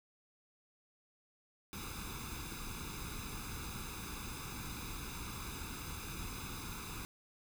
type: noise with comb filter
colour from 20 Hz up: pink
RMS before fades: -44 dBFS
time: 1.73-7.05 s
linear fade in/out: 0 ms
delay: 0.8 ms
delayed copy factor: +0.8
effects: none